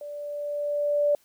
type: tone with level ramp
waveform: sine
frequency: 584 Hz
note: D5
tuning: 10 cents flat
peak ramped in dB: -35 to -18 dBFS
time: 0.01-1.15 s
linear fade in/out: 2 ms
effects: white hiss -63 dBFS RMS until 1.24 s